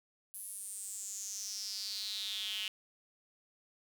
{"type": "tone with high-pass filter sweep", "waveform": "square", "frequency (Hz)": 100.1, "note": "G2", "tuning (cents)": 37, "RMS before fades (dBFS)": -41, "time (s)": [0.34, 2.68], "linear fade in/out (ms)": 0, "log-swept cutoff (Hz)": [11000, 2900], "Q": 6.5, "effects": []}